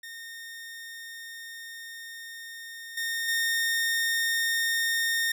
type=tone with level steps; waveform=sawtooth; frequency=1835 Hz; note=A#6; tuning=28 cents flat; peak=-36 / -25 / -21 dBFS; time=0.03-5.32 s; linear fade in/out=5 ms; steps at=2.97 / 3.28 s; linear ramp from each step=5 ms; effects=none